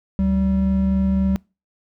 triangle tone pair together, 72.11 / 192.5 Hz, D2 / G3, -31 / -31 cents, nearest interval octave + perfect fourth, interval 1700 cents, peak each -21 / -15 dBFS, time 0.19-1.36 s, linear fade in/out 0 ms, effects noise-tail reverb RT60 0.3 s tail -26 dB re dry

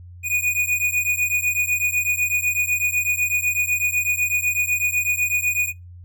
square beating tone pair, 2460 / 2468 Hz, D#7 / D#7, -20 / -15 cents, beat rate 8 Hz, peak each -22 dBFS, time 0.23-5.73 s, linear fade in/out 50 ms, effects noise-tail reverb RT60 0.2 s tail -24 dB re dry + added 88 Hz sine -38 dBFS peak until 6.04 s

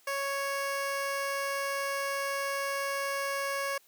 15% pulse tone, 554.4 Hz, C#5, in tune, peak -24 dBFS, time 0.07-3.78 s, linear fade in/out 5 ms, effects white hiss -63 dBFS RMS until 3.87 s + high-pass 300 Hz 12 dB/octave

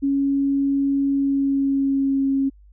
sine tone with pitch glide, 277.2 to 272 Hz, C#4 to C#4, 0 to -33 cents, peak -17 dBFS, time 0.02-2.5 s, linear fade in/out 20 ms, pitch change -33 cents, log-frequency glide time 1.12-2.27 s, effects added 50 Hz sine -46 dBFS peak until 2.72 s

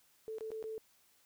sine tone with dropouts, 440 Hz, A4, in tune, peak -39 dBFS, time 0.28-0.78 s, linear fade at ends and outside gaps 0 ms, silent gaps 0.384-0.408 / 0.505-0.517 / 0.627-0.64 s, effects white hiss -69 dBFS RMS until 1.25 s

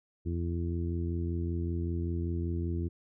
harmonic tone, 85.2 Hz, F2, 42 cents flat, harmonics 1 / 2 / 3 / 4 / 5, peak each -31 / -38 / -40 / -38 / -50 dBFS, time 0.25-2.89 s, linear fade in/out 20 ms, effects none

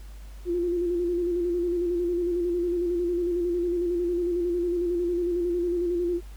sine tone with vibrato, 349.2 Hz, F4, in tune, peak -23 dBFS, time 0.45-6.21 s, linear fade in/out 50 ms, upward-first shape square, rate 11 Hz, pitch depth 34 cents each way, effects added 50 Hz sine -39 dBFS peak until 6.36 s + pink hiss -55 dBFS RMS until 6.36 s

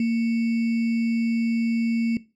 sine tone with sample-and-hold, 230 Hz, A#3, 23 cents flat, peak -19 dBFS, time 0-2.17 s, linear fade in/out 2 ms, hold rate 2450 Hz, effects noise-tail reverb RT60 0.3 s tail -19 dB re dry + low-pass 4000 Hz 12 dB/octave

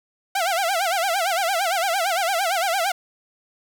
sawtooth tone with vibrato, 726 Hz, F#5, 33 cents flat, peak -16 dBFS, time 0.35-2.92 s, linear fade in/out 5 ms, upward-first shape sine, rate 8.8 Hz, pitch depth 180 cents each way, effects none

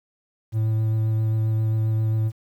triangle tone with vibrato, 110 Hz, A2, in tune, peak -17 dBFS, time 0.52-2.32 s, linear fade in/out 50 ms, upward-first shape triangle, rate 7.5 Hz, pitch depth 12 cents each way, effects 9-bit

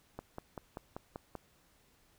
click train, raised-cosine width 1 ms, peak -27 dBFS, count 7, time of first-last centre 0.19-1.353 s, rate 5.16 Hz, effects pink hiss -68 dBFS RMS until 2.18 s

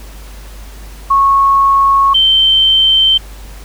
sine tone pair in turn, 1100 / 3111 Hz, C#6 / G7, -14 / -14 cents, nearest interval octave + tritone, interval 1800 cents, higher second, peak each -6 dBFS, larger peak neither, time 1.1-2.14 / 2.14-3.18 s, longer neither, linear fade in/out 10 ms, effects added 50 Hz sine -29 dBFS peak until 3.64 s + pink hiss -38 dBFS RMS until 3.64 s

